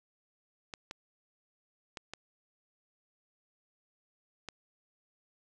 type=clicks; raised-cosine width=0.2 ms; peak=-23 dBFS; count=5; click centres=0.738 / 0.911 / 1.972 / 2.136 / 4.487 s; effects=resampled to 24000 Hz + 10-bit